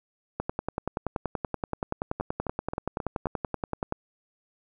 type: two click trains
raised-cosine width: 1 ms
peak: -17 / -14 dBFS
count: 5 / 38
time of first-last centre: 2.2-3.27 / 0.4-3.924 s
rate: 3.74 / 10.5 Hz
effects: none